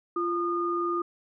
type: tone pair together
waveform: sine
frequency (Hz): 345.6 / 1221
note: F4 / D#6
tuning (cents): -18 / -33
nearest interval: octave + minor seventh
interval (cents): 2185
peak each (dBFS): -28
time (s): 0.16-1.02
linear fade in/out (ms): 5
effects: none